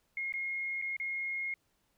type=tone with dropouts; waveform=sine; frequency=2149 Hz; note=C7; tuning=46 cents sharp; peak=-33 dBFS; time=0.17-1.54 s; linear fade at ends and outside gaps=2 ms; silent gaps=0.323-0.338 / 0.816-0.822 / 0.966-0.999 s; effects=pink hiss -75 dBFS RMS until 1.97 s